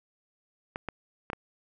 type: clicks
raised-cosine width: 0.5 ms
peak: -18 dBFS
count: 4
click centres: 0.759 / 0.887 / 1.301 / 1.332 s
effects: none